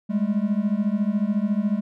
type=beating tone pair; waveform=triangle; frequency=200 / 214 Hz; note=G3 / A3; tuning=+35 / -48 cents; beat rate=14 Hz; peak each=-21 dBFS; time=0.09-1.81 s; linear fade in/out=20 ms; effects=none